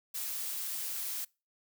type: noise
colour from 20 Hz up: blue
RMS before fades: -37 dBFS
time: 0.14-1.25 s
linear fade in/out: 10 ms
effects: noise-tail reverb RT60 0.3 s tail -25 dB re dry